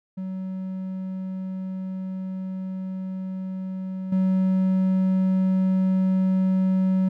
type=tone with level steps; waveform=triangle; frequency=188 Hz; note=F#3; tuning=28 cents sharp; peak=-26 / -16 dBFS; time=0.17-7.09 s; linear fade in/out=10 ms; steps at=4.12 s; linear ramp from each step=5 ms; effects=none